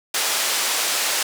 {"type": "band-pass noise", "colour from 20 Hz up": "white", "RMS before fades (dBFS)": -22, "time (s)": [0.14, 1.23], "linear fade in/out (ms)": 5, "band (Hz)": [460, 8500], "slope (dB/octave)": 12, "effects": []}